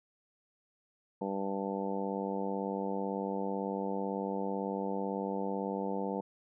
harmonic tone, 98 Hz, G2, in tune, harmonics 2 / 3 / 4 / 5 / 6 / 7 / 8 / 9, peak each -37 / -41 / -41 / -38 / -45 / -44 / -46 / -41 dBFS, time 1.21-6.21 s, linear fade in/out 5 ms, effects none

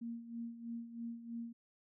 sine tone with tremolo, 232.9 Hz, A#3, 1 cent flat, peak -39 dBFS, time 0.01-1.53 s, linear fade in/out 10 ms, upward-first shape sine, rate 3.1 Hz, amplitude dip 70%, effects none

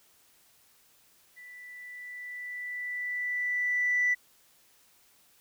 sine tone with level ramp, 1975.5 Hz, B6, in tune, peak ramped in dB -46 to -21 dBFS, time 1.36-4.15 s, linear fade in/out 20 ms, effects tanh soft clip ceiling -19 dBFS + white hiss -63 dBFS RMS until 5.4 s

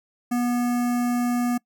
square tone with notch filter, 243 Hz, B3, 28 cents flat, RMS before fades -23 dBFS, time 0.31-1.58 s, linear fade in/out 10 ms, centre 3600 Hz, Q 0.76, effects noise-tail reverb RT60 0.1 s tail -24 dB re dry

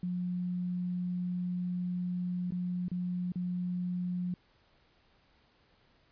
sine tone with dropouts, 179 Hz, F3, 43 cents sharp, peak -31 dBFS, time 0.03-4.34 s, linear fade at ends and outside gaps 2 ms, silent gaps 2.507-2.521 / 2.883-2.915 / 3.32-3.357 s, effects pink hiss -67 dBFS RMS until 6.11 s + resampled to 11025 Hz

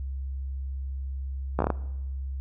slowing click train, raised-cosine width 1 ms, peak -10 dBFS, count 6, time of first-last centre 1.59-1.703 s, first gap 14 ms, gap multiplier 1.24, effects noise-tail reverb RT60 1.0 s tail -20 dB re dry + added 67 Hz sine -30 dBFS peak until 2.4 s

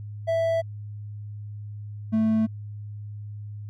triangle tone pair in turn, 659.3 / 220 Hz, E5 / A3, 0 / 0 cents, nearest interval octave + perfect fifth, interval 1900 cents, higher first, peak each -19 / -17 dBFS, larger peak second, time 0.27-0.62 / 2.12-2.47 s, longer neither, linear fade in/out 20 ms, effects added 104 Hz sine -34 dBFS peak until 3.69 s

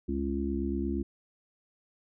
harmonic tone with a mistuned harmonic, 68.6 Hz, C#2, 17 cents flat, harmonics 1 / 3 / 4 / 5, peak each -34 / -34 / -34 / -34 dBFS, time 0.08-1.03 s, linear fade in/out 10 ms, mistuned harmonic 1, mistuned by +35 cents, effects none

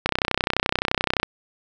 click train, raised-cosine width 0.3 ms, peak -3 dBFS, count 38, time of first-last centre 0.06-1.231 s, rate 31.6 Hz, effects none

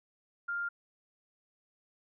sine tone, 1400 Hz, F6, 4 cents sharp, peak -32 dBFS, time 0.48-0.69 s, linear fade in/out 10 ms, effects none

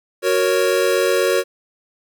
square chord, F# major, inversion none, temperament equal, 370 / 466.2 / 554.4 Hz, F#4 / A#4 / C#5, 0 / 0 / 0 cents, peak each -20 dBFS, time 0.22-1.44 s, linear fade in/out 50 ms, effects none

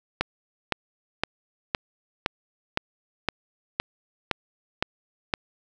click train, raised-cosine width 0.3 ms, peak -6 dBFS, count 11, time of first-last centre 0.21-5.338 s, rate 1.95 Hz, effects none

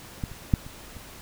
clicks, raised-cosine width 5 ms, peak -16 / -29 / -6 / -27 / -30 dBFS, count 5, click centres 0.238 / 0.316 / 0.538 / 0.665 / 0.967 s, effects pink hiss -45 dBFS RMS until 1.21 s

